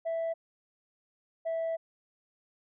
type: tone pair in turn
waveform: sine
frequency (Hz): 659.3 / 656.3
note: E5 / E5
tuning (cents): 0 / -8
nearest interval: unison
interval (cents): 8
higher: first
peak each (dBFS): -27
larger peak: neither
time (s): 0.05-0.34 / 1.45-1.77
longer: second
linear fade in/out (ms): 20
effects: tanh soft clip ceiling -28 dBFS